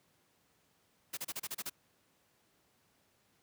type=noise bursts; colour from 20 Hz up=white; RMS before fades=-39 dBFS; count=8; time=1.13-1.698 s; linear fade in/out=10 ms; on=43 ms; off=32 ms; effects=pink hiss -72 dBFS RMS until 3.42 s + high-pass 100 Hz 12 dB/octave